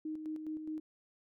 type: tone with tremolo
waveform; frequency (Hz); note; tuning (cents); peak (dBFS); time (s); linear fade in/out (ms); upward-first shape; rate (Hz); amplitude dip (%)
sine; 311.1; D#4; 0; -36; 0.05-0.8; 5; square; 4.8; 45
effects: none